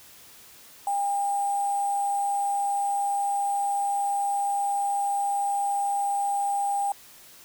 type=tone with sample-and-hold; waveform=sine; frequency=803 Hz; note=G5; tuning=41 cents sharp; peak=-23 dBFS; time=0.87-6.92 s; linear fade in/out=2 ms; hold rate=8820 Hz; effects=white hiss -50 dBFS RMS until 7.44 s

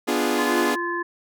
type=chord; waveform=sawtooth; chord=B diminished seventh; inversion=none; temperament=equal with one note detuned; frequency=246.9 / 295.7 / 349.2 / 415.3 Hz; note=B3 / D4 / F4 / Ab4; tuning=0 / +12 / 0 / 0 cents; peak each=-22 dBFS; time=0.07-0.76 s; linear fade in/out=20 ms
type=harmonic tone; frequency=345.7 Hz; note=F4; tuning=18 cents flat; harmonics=1 / 3 / 5; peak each=-28 / -28 / -28 dBFS; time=0.38-1.03 s; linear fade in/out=10 ms
effects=none

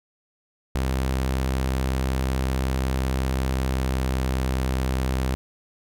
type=tone with pitch glide; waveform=sawtooth; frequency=65.41 to 64.96 Hz; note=C2 to C2; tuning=0 to -12 cents; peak=-18 dBFS; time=0.75-5.35 s; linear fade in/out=0 ms; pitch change=-12 cents; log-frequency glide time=3.61-4.03 s; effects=none

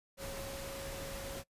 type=tone in noise; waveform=sine; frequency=548 Hz; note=C#5; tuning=20 cents flat; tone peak=-44 dBFS; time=0.17-1.44 s; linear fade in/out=50 ms; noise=pink; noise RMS=-44 dBFS; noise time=0.17-1.44 s; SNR=-3 dB; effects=noise-tail reverb RT60 0.1 s tail -22 dB re dry + resampled to 32000 Hz

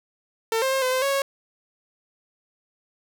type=tone with pitch steps; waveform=sawtooth; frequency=450.7 / 529 / 534 / 511 / 517 / 553 / 550 Hz; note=A4 / C5 / C5 / C5 / C5 / C#5 / C#5; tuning=+42 / +19 / +35 / -41 / -21 / -4 / -14 cents; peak=-17 dBFS; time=0.52-1.22 s; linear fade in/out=2 ms; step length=100 ms; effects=none

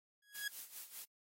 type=tone with exponential growth; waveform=sawtooth; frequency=1661.2 Hz; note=G#6; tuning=in tune; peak=-32 dBFS; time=0.22-0.48 s; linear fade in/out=5 ms; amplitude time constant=56 ms
type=noise with tremolo; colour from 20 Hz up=blue; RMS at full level=-47 dBFS; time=0.34-1.05 s; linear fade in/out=10 ms; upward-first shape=sine; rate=5 Hz; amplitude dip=75%
effects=AAC 48 kbps

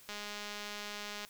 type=click train; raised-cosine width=0.2 ms; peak=-25 dBFS; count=241; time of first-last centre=0.09-1.249 s; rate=207 Hz; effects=white hiss -58 dBFS RMS until 1.29 s

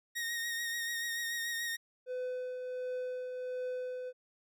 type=tone with vibrato; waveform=sawtooth; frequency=1864.7 Hz; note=A#6; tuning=in tune; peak=-31 dBFS; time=0.15-1.77 s; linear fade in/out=20 ms; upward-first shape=sine; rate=6.9 Hz; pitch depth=27 cents each way
type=tone with tremolo; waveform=triangle; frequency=504 Hz; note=B4; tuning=35 cents sharp; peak=-32 dBFS; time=2.06-4.13 s; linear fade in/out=50 ms; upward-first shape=triangle; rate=1.4 Hz; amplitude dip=40%
effects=none

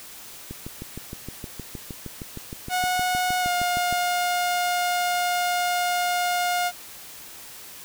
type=click train; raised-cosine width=3 ms; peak=-21 dBFS; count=23; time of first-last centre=0.51-3.926 s; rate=6.44 Hz
type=tone with pitch glide; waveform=sawtooth; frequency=730 to 712.1 Hz; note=F#5 to F5; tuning=-24 to +33 cents; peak=-18 dBFS; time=2.69-6.72 s; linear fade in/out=50 ms; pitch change=-43 cents; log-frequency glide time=3.41-3.48 s
effects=white hiss -42 dBFS RMS until 7.84 s

